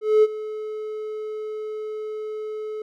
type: tone with ADSR envelope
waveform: triangle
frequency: 430 Hz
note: A4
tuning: 40 cents flat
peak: -8 dBFS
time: 0.01-2.82 s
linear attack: 220 ms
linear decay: 37 ms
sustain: -18 dB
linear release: 3 ms
effects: tanh soft clip ceiling -6 dBFS